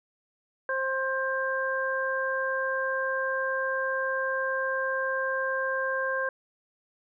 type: harmonic tone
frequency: 529 Hz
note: C5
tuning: 19 cents sharp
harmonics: 1 / 2 / 3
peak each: -30 / -33 / -29 dBFS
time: 0.69-6.29 s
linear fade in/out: 2 ms
effects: none